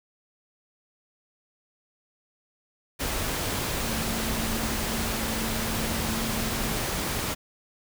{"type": "tone in noise", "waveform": "sine", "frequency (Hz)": 223.5, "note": "A3", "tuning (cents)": 27, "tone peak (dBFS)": -33, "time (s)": [3.81, 6.76], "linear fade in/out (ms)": 20, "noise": "pink", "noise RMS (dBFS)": -29, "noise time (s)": [2.99, 7.35], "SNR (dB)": -7, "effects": []}